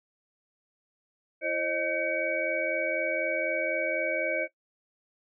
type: tone cluster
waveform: sine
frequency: 335.2 / 535 / 619 / 1544 / 2260 Hz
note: E4 / C5 / D#5 / G6 / C#7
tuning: +29 / +38 / -9 / -27 / +33 cents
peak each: -38 / -32 / -31 / -36 / -31 dBFS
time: 1.41-4.48 s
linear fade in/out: 50 ms
effects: noise-tail reverb RT60 0.1 s tail -17 dB re dry

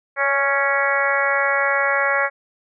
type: harmonic tone with a mistuned harmonic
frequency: 277.2 Hz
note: C#4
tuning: in tune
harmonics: 2 / 3 / 4 / 5 / 6 / 7 / 8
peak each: -23 / -27 / -25 / -24 / -23 / -23 / -26 dBFS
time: 0.16-2.3 s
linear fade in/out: 50 ms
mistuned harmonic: 2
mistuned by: +17 cents
effects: none

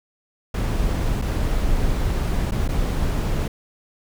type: noise with dropouts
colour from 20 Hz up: brown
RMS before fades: -21 dBFS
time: 0.54-3.48 s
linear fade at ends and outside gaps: 5 ms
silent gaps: 1.216-1.221 / 2.511-2.519 / 2.679-2.688 s
effects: none

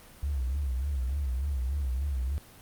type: tone with vibrato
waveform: sine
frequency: 67.1 Hz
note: C2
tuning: 44 cents sharp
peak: -27 dBFS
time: 0.23-2.38 s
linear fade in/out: 0 ms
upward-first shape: sine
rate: 3.4 Hz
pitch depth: 140 cents each way
effects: pink hiss -52 dBFS RMS until 2.61 s + Opus 24 kbps

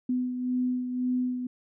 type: beating tone pair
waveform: sine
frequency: 250.7 / 252.6 Hz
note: B3 / B3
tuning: +26 / +39 cents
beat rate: 1.9 Hz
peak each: -26 / -35 dBFS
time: 0.09-1.47 s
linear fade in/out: 5 ms
effects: none

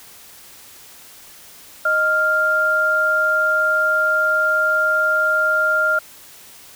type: tone pair together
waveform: sine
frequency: 622.2 / 1396.9 Hz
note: D#5 / F6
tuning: 0 / 0 cents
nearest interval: octave + major second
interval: 1400 cents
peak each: -22 / -15 dBFS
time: 1.85-5.99 s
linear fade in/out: 5 ms
effects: white hiss -43 dBFS RMS until 6.75 s

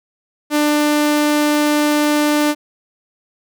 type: tone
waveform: sawtooth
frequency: 297.3 Hz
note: D4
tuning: 21 cents sharp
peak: -9 dBFS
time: 0.5-2.55 s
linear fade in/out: 50 ms
effects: none

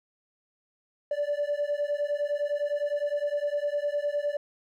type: beating tone pair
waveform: triangle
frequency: 578 / 587.8 Hz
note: D5 / D5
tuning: -28 / +1 cents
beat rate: 9.8 Hz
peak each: -26 dBFS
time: 1.11-4.37 s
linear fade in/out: 5 ms
effects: tanh soft clip ceiling -21 dBFS

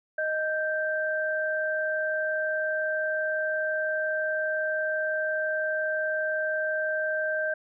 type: tone pair together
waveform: sine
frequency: 622.3 / 1568 Hz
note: D#5 / G6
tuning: 0 / 0 cents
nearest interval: octave + major third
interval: 1600 cents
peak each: -28 dBFS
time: 0.18-7.54 s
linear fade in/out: 5 ms
effects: none

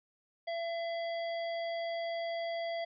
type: harmonic tone with a mistuned harmonic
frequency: 673 Hz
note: E5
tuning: 36 cents sharp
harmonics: 1 / 3 / 5 / 7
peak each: -34 / -44 / -48 / -51 dBFS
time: 0.47-2.85 s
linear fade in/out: 10 ms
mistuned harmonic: 5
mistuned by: -22 cents
effects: none

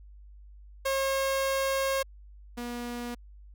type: tone pair in turn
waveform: sawtooth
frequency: 540 / 240.7 Hz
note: C#5 / B3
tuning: -45 / -44 cents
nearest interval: octave + major second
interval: 1399 cents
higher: first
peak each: -22 / -30 dBFS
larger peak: first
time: 0.85-2.03 / 2.57-3.15 s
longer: first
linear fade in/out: 10 ms
effects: added 50 Hz sine -47 dBFS peak until 3.54 s

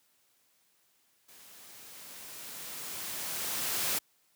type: noise with level ramp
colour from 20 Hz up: white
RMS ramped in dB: -55 to -30 dBFS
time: 1.28-3.99 s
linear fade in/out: 10 ms
effects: white hiss -70 dBFS RMS until 4.35 s + high-pass 100 Hz 12 dB/octave

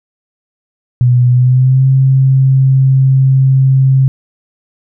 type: tone with pitch glide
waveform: sine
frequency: 123.6 to 133.24 Hz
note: B2 to C3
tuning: +2 to +32 cents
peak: -5 dBFS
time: 1.01-4.08 s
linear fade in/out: 0 ms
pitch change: +130 cents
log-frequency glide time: 1.3-1.86 s
effects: none

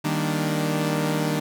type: chord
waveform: sawtooth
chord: Eb major seventh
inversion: none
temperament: equal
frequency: 155.56 / 196 / 233.1 / 293.7 Hz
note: Eb3 / G3 / Bb3 / D4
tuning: 0 / 0 / 0 / 0 cents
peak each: -21 / -26 / -27 / -24 dBFS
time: 0.04-1.4 s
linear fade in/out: 10 ms
effects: none

